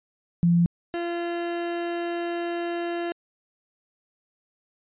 sine / 30% pulse tone pair in turn, 171.7 / 343.4 Hz, F3 / F4, -29 / -29 cents, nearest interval octave, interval 1200 cents, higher second, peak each -16 / -24 dBFS, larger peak first, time 0.43-0.66 / 0.94-3.12 s, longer second, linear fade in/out 0 ms, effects resampled to 8000 Hz

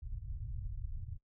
pink low-pass noise, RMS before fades -41 dBFS, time 0.02-1.18 s, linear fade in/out 20 ms, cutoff 120 Hz, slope 48 dB/octave, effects noise-tail reverb RT60 0.1 s tail -20 dB re dry

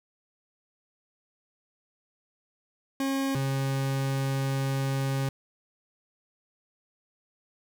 40% pulse tone pair in turn, 271.2 / 135.6 Hz, C#4 / C#3, -38 / -38 cents, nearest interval octave, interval 1200 cents, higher first, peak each -25 dBFS, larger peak neither, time 3-3.35 / 3.35-5.29 s, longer second, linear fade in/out 2 ms, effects none

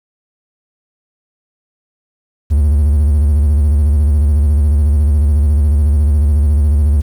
triangle tone with vibrato, 73.42 Hz, D2, in tune, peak -6 dBFS, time 2.5-7.02 s, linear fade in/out 20 ms, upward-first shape square, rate 14 Hz, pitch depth 85 cents each way, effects 7-bit

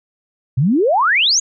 sine exponential sweep, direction up, 116.8 to 6960 Hz, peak -11 dBFS, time 0.57-1.4 s, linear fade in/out 10 ms, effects none

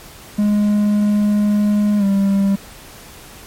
triangle tone with pitch glide, 207.7 to 197.29 Hz, G#3 to G3, 0 to +11 cents, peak -10 dBFS, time 0.38-2.56 s, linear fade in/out 10 ms, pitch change -89 cents, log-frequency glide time 1.98-2.04 s, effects pink hiss -39 dBFS RMS until 3.46 s + MP3 64 kbps

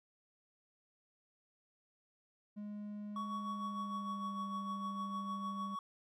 triangle tone with pitch glide, 207.7 to 199.01 Hz, G#3 to G3, 0 to +26 cents, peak -40 dBFS, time 2.56-5.76 s, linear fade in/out 20 ms, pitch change -74 cents, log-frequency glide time 3.21-4.43 s
triangle tone with tremolo, 1120 Hz, C#6, 18 cents sharp, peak -36 dBFS, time 3.16-5.79 s, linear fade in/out 2 ms, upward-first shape sine, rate 6.6 Hz, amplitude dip 50%
effects none

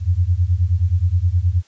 sine beating tone pair, 84.1 / 93.6 Hz, E2 / F#2, +35 / +20 cents, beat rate 9.5 Hz, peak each -17 dBFS, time 0-1.63 s, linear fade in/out 50 ms, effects white hiss -55 dBFS RMS until 1.67 s + resampled to 16000 Hz

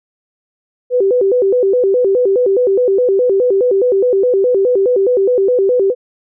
sine tone with vibrato, 440 Hz, A4, in tune, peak -9 dBFS, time 0.9-5.95 s, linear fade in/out 50 ms, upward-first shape square, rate 4.8 Hz, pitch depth 210 cents each way, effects none

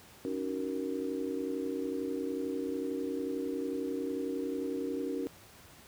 sine chord, D# minor seventh, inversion third, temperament just, 280 / 311.1 / 373.4 / 466.7 Hz, C#4 / D#4 / F#4 / A#4, +18 / 0 / +16 / +2 cents, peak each -36 / -40 / -38 / -38 dBFS, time 0.25-5.27 s, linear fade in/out 0 ms, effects pink hiss -55 dBFS RMS until 5.87 s + high-pass 60 Hz 12 dB/octave

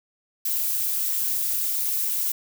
violet noise with amplitude modulation, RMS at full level -22 dBFS, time 0.45-2.32 s, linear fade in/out 5 ms, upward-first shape sine, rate 221 Hz, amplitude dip 65%, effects none

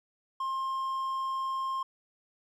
triangle tone, 1062 Hz, C6, 25 cents sharp, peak -28 dBFS, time 0.4-1.83 s, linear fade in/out 5 ms, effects none

